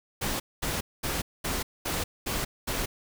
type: noise bursts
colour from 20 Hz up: pink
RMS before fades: -30 dBFS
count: 7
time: 0.21-2.86 s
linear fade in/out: 10 ms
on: 190 ms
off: 220 ms
effects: none